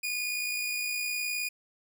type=tone with amplitude modulation; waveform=sawtooth; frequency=2451 Hz; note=D#7; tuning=27 cents flat; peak=-25 dBFS; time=0.03-1.49 s; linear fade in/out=10 ms; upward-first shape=sine; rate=59.3 Hz; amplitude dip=35%; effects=none